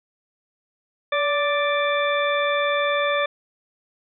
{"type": "harmonic tone with a mistuned harmonic", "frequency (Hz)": 587.3, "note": "D5", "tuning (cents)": 0, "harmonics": [1, 2, 3, 4, 6], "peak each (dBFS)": [-22, -25, -27, -28, -30], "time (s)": [1.12, 3.26], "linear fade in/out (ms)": 5, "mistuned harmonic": 1, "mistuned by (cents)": -36, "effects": []}